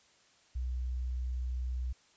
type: tone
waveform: sine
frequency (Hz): 62.4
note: B1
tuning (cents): +19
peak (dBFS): -32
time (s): 0.55-1.93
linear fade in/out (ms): 10
effects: white hiss -65 dBFS RMS until 2.16 s + resampled to 16000 Hz